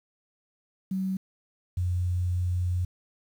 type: tone pair in turn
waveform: sine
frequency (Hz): 189.6 / 89.48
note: F#3 / F2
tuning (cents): +43 / +43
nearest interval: octave + minor second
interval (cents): 1300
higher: first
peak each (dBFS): -26 / -24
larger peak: second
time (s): 0.91-1.17 / 1.77-2.85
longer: second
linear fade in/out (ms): 5
effects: 9-bit